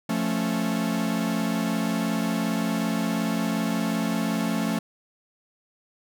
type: chord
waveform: 45% pulse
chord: F augmented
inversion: none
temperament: equal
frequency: 174.61 / 220 / 277.2 Hz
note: F3 / A3 / C#4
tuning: 0 / 0 / 0 cents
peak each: -29 / -26 / -30 dBFS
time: 0.09-4.79 s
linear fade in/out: 5 ms
effects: none